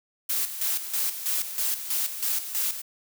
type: noise with tremolo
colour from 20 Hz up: blue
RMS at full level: -26 dBFS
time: 0.29-2.82 s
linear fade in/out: 10 ms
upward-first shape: square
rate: 3.1 Hz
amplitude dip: 65%
effects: none